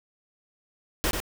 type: noise with echo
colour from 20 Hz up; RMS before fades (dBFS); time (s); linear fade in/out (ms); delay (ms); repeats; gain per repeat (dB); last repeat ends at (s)
pink; -25; 1.04-1.11; 0; 92; 1; -5; 1.202
effects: none